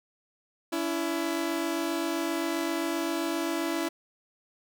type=tone pair together; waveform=sawtooth; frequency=284.8 / 332.4 Hz; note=C#4 / E4; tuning=+47 / +15 cents; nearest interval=minor third; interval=268 cents; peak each=-29 / -25 dBFS; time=0.72-3.89 s; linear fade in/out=10 ms; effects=none